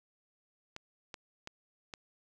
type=clicks; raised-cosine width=0.2 ms; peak=-25 dBFS; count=4; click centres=0.764 / 1.142 / 1.474 / 1.938 s; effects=none